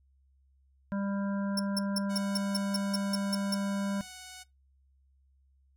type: harmonic tone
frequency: 198.7 Hz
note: G3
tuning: 24 cents sharp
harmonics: 1 / 3 / 5 / 7 / 8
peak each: -30 / -40 / -44 / -47 / -48 dBFS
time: 0.92-4.01 s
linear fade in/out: 0 ms
type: tone bursts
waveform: sawtooth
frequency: 5380 Hz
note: E8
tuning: 34 cents sharp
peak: -26 dBFS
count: 11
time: 1.57-3.545 s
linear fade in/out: 5 ms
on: 25 ms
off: 170 ms
type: tone with vibrato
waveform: 5% pulse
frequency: 740 Hz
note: F#5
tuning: in tune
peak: -33 dBFS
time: 2.09-4.44 s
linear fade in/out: 20 ms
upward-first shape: triangle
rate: 18 Hz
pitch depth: 10 cents each way
effects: noise-tail reverb RT60 0.2 s tail -21 dB re dry + added 67 Hz sine -63 dBFS peak until 5.76 s